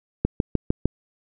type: click train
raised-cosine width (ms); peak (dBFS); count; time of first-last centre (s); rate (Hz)
3; -6; 5; 0.25-0.856; 6.6
effects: none